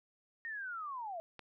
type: linear sweep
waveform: sine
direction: down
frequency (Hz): 1864.7 to 637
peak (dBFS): -39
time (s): 0.45-1.2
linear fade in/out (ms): 0
type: click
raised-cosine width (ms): 0.3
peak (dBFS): -32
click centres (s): 1.393
effects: none